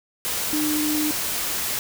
sine tone in noise, 302.8 Hz, D#4, 47 cents flat, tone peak -22 dBFS, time 0.53-1.11 s, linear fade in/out 0 ms, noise white, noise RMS -26 dBFS, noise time 0.25-1.79 s, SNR +1 dB, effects none

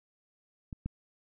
clicks, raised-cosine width 5 ms, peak -27 / -22 dBFS, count 2, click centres 0.728 / 0.86 s, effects none

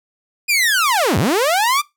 sawtooth linear two-way sweep, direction down then up, 2489 to 79.1 to 1212 Hz, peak -10 dBFS, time 0.48-1.82 s, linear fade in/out 20 ms, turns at 1.18 s, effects noise-tail reverb RT60 0.2 s tail -22 dB re dry

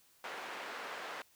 white band-pass noise, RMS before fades -44 dBFS, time 0.24-1.22 s, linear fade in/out 2 ms, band 440 to 1800 Hz, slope 12 dB/octave, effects white hiss -67 dBFS RMS until 1.35 s

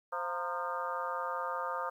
harmonic tone with a mistuned harmonic, 174.61 Hz, F3, in tune, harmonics 3 / 4 / 5 / 6 / 7 / 8 / 9, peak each -40 / -44 / -39 / -44 / -37 / -45 / -47 dBFS, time 0.12-1.9 s, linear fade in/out 10 ms, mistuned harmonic 5, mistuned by +96 cents, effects 11-bit

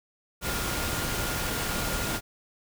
sine tone in noise, 1414 Hz, F6, 21 cents sharp, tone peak -38 dBFS, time 0.41-2.21 s, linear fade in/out 50 ms, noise pink, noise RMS -30 dBFS, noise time 0.41-2.21 s, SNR -11 dB, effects none

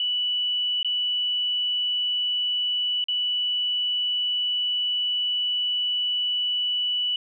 sine tone with dropouts, 2960 Hz, F#7, in tune, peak -22 dBFS, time 0-7.16 s, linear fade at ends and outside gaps 2 ms, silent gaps 0.83-0.846 / 3.041-3.084 s, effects none

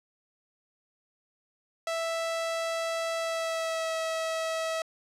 sawtooth tone with pitch glide, 659.3 to 647.6 Hz, E5 to E5, 0 to -31 cents, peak -25 dBFS, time 1.87-4.82 s, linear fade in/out 2 ms, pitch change -31 cents, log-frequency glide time 3.18-3.96 s, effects low-pass 9000 Hz 12 dB/octave

